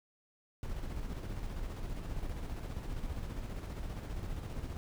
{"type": "noise with tremolo", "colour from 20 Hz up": "brown", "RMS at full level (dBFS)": -38, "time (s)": [0.63, 4.77], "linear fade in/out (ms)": 0, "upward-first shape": "square", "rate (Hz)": 15, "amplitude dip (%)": 35, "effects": []}